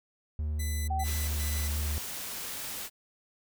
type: tone with pitch glide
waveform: triangle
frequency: 75.9 to 74.64 Hz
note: D#2 to D2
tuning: -42 to +29 cents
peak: -27 dBFS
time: 0.39-1.98 s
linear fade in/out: 0 ms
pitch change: -29 cents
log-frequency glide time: 1.2-1.36 s
type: tone bursts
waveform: 5% pulse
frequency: 2000 Hz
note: B6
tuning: 21 cents sharp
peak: -27 dBFS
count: 3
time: 0.59-1.68 s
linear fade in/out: 10 ms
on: 290 ms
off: 110 ms
type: tone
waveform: sine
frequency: 767 Hz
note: G5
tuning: 38 cents flat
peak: -30 dBFS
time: 0.9-1.04 s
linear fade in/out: 10 ms
type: noise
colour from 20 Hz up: white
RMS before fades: -38 dBFS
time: 1.03-2.9 s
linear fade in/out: 50 ms
effects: none